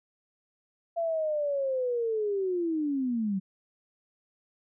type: linear sweep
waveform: sine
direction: down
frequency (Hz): 681 to 185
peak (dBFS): -26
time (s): 0.96-3.4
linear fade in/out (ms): 20
effects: none